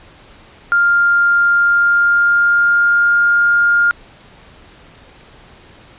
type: tone with pitch glide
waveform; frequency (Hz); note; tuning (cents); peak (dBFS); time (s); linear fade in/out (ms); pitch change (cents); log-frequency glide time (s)
sine; 1400 to 1410.6; F6 to F6; +4 to +17; -9; 0.72-3.91; 0; +13; 1.5-3.17
effects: pink hiss -43 dBFS RMS until 5.98 s + resampled to 8000 Hz